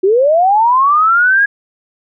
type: linear sweep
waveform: sine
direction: up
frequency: 360.4 to 1666 Hz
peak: -7 dBFS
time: 0.03-1.46 s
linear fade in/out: 10 ms
effects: none